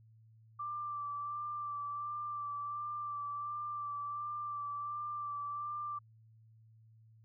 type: tone with vibrato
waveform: sine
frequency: 1174.7 Hz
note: D6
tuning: in tune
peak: -37 dBFS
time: 0.59-5.99 s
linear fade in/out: 10 ms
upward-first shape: sine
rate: 1.4 Hz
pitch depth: 22 cents each way
effects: added 111 Hz sine -59 dBFS peak until 7.24 s